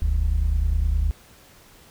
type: tone pair together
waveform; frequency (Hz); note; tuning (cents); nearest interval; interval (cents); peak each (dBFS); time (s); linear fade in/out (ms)
sine; 43.66 / 73.42; F1 / D2; 0 / 0; major sixth; 900; -19; 0.02-1.11; 0
effects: tanh soft clip ceiling -15 dBFS + pink hiss -51 dBFS RMS until 1.9 s